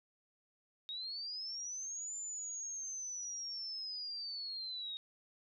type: linear two-way sweep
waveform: sine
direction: up then down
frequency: 3729 to 7160 to 3729 Hz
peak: -40 dBFS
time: 0.89-4.97 s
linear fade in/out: 0 ms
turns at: 2.16 s
effects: none